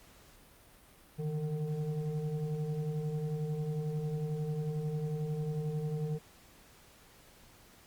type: tone with frequency modulation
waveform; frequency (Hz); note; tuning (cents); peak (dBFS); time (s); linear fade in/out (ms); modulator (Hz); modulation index
sine; 155.56; D#3; 0; -32; 1.18-6.19; 20; 300; 0.79
effects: pink hiss -59 dBFS RMS until 7.86 s + Opus 48 kbps